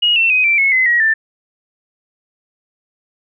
sine tone with pitch steps, 2886 / 2693 / 2512 / 2344 / 2187 / 2041 / 1904 / 1776.5 Hz, F#7 / E7 / D#7 / D7 / C#7 / C7 / A#6 / A6, -44 / +36 / +16 / -4 / -24 / -44 / +36 / +16 cents, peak -10 dBFS, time 0.02-1.14 s, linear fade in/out 10 ms, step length 140 ms, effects none

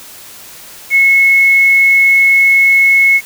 sine tone with quantisation, 2186 Hz, C#7, 25 cents flat, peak -5 dBFS, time 0.9-3.21 s, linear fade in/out 50 ms, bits 5, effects white hiss -34 dBFS RMS until 3.25 s

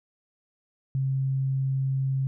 sine tone, 134.1 Hz, C3, 43 cents sharp, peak -23 dBFS, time 0.95-2.27 s, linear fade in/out 0 ms, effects none

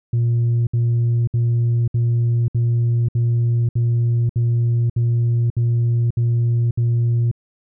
sine tone bursts, 118 Hz, A#2, 22 cents sharp, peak -12 dBFS, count 12, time 0.13-7.314 s, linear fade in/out 5 ms, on 540 ms, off 64 ms, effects tanh soft clip ceiling -13 dBFS

